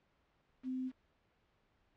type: tone with quantisation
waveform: sine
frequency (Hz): 257.8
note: C4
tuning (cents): -26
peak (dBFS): -36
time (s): 0.63-0.92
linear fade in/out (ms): 50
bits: 10
effects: pink hiss -75 dBFS RMS until 1.96 s + low-pass 3000 Hz 12 dB/octave